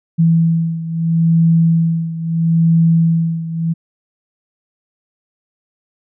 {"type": "beating tone pair", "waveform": "sine", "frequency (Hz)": [164.81, 165.57], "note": ["E3", "E3"], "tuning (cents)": [0, 8], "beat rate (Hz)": 0.76, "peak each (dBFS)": [-12, -16], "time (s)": [0.18, 3.74], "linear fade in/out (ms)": 20, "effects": []}